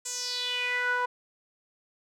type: tone with band-pass filter sweep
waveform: sawtooth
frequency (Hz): 493.9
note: B4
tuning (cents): 0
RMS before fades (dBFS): -30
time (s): 0.05-1.06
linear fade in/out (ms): 10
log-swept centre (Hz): 7600 to 1100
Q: 4.7
effects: none